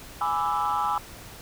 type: chord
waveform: sine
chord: E dominant seventh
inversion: first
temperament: equal with one note detuned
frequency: 830.6 / 994.6 / 1174.7 / 1318.5 Hz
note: G#5 / B5 / D6 / E6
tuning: 0 / +12 / 0 / 0 cents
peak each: -26 / -28 / -29 / -28 dBFS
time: 0.21-0.98 s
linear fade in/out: 2 ms
effects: tanh soft clip ceiling -17 dBFS + pink hiss -44 dBFS RMS until 1.41 s